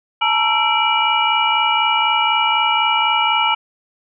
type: tone cluster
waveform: sine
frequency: 867 / 931 / 1337 / 2340 / 2914 Hz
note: A5 / A#5 / E6 / D7 / F#7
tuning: -26 / -2 / +24 / -7 / -27 cents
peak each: -20 dBFS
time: 0.21-3.55 s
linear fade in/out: 10 ms
effects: none